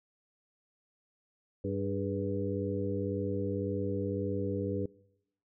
harmonic tone with a mistuned harmonic, 98 Hz, G2, in tune, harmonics 1 / 2 / 3 / 4 / 5, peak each -36 / -38 / -37 / -38 / -37 dBFS, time 1.64-4.86 s, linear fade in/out 5 ms, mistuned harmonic 4, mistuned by +70 cents, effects noise-tail reverb RT60 0.9 s tail -24 dB re dry

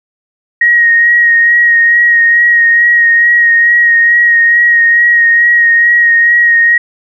sine tone with vibrato, 1881 Hz, A#6, 15 cents sharp, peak -4 dBFS, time 0.61-6.78 s, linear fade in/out 5 ms, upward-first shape sine, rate 2.3 Hz, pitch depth 22 cents each way, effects none

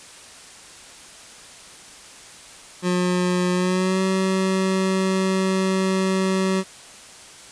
25% pulse tone with pitch glide, 179.9 to 189.61 Hz, F#3 to F#3, -48 to +43 cents, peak -15 dBFS, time 2.82-6.64 s, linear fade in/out 50 ms, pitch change +91 cents, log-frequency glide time 3.53-4.02 s, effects white hiss -43 dBFS RMS until 7.51 s + resampled to 22050 Hz

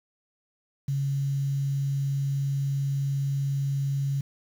sine tone with quantisation, 138.59 Hz, C#3, in tune, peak -24 dBFS, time 0.88-4.21 s, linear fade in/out 5 ms, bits 8, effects none

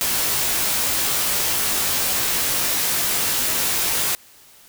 white noise with comb filter, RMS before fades -21 dBFS, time 0.01-4.15 s, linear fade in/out 0 ms, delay 18 ms, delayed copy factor -0.65, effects white hiss -49 dBFS RMS until 4.68 s

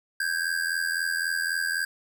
square ring-modulated tone, 1600 Hz, G6, 35 cents sharp, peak -23 dBFS, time 0.2-1.85 s, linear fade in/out 2 ms, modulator 41.9 Hz, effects none

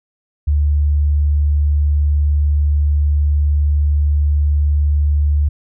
sine tone, 73.4 Hz, D2, in tune, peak -11 dBFS, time 0.47-5.49 s, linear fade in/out 10 ms, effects none

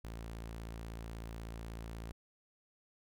sawtooth tone, 56.3 Hz, A1, 40 cents sharp, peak -39 dBFS, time 0.04-2.12 s, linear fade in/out 5 ms, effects none

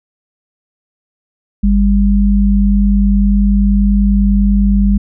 sine tone pair together, 50.1 / 200.4 Hz, G1 / G3, +38 / +38 cents, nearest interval 2 octaves, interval 2400 cents, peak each -10 dBFS, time 1.63-4.98 s, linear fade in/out 10 ms, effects none

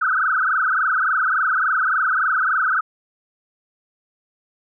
sine tone with frequency modulation, 1405 Hz, F6, 10 cents sharp, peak -16 dBFS, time 0.01-2.81 s, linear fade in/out 10 ms, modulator 23.5 Hz, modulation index 6.5, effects none

